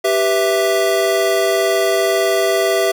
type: chord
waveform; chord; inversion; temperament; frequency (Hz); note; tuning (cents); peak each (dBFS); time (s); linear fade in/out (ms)
square; E minor; first; equal; 392 / 493.9 / 659.3; G4 / B4 / E5; 0 / 0 / 0; -18 / -23 / -17; 0.04-2.92; 10
effects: none